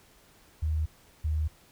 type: tone pair in turn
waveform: sine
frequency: 77.78 / 77.2 Hz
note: D#2 / D#2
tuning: 0 / -13 cents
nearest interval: unison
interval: 13 cents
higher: first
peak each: -25 dBFS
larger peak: neither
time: 0.62-0.86 / 1.24-1.48 s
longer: neither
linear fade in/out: 10 ms
effects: pink hiss -59 dBFS RMS until 1.71 s